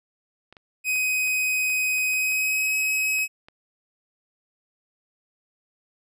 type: clicks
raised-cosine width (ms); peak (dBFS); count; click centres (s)
0.3; -30; 10; 0.526 / 0.568 / 0.959 / 1.275 / 1.7 / 1.983 / 2.136 / 2.321 / 3.188 / 3.485
type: tone with pitch glide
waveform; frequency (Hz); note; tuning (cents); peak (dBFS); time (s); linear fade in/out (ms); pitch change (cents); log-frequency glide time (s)
45% pulse; 2514 to 2549; D#7 to D#7; +17 to +41; -21; 0.84-3.28; 50; +24; 2.07-2.69
effects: none